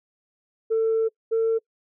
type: tone pair in turn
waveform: sine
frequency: 447.3 / 450.7 Hz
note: A4 / A4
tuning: +28 / +42 cents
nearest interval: unison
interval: 14 cents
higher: second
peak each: -17 dBFS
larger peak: neither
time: 0.7-1.09 / 1.31-1.59 s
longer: first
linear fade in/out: 20 ms
effects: noise-tail reverb RT60 0.1 s tail -25 dB re dry + tanh soft clip ceiling -16 dBFS